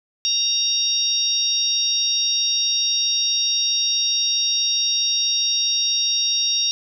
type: harmonic tone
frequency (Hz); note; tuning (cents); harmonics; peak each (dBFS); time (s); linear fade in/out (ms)
932.3; A#5; 0; 3 / 4 / 5 / 6; -29 / -22 / -29 / -20; 0.25-6.71; 0
effects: none